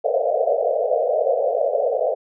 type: band-pass noise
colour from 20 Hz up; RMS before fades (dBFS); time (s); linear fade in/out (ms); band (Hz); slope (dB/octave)
pink; -20; 0.04-2.15; 10; 460 to 710; 96
effects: none